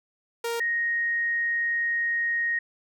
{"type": "tone pair in turn", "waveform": ["sawtooth", "sine"], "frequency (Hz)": [466.2, 1869.5], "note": ["A#4", "A#6"], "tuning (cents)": [0, 4], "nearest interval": "2 octaves", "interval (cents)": 2404, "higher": "second", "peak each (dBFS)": -23, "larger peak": "neither", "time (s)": [[0.44, 0.6], [0.6, 2.59]], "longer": "second", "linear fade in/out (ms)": 5, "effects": []}